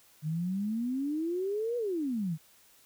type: exponential two-way sweep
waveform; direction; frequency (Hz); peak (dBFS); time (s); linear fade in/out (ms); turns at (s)
sine; up then down; 149.2 to 491.1 to 149.2; -29; 0.22-2.38; 50; 1.77
effects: white hiss -61 dBFS RMS until 2.85 s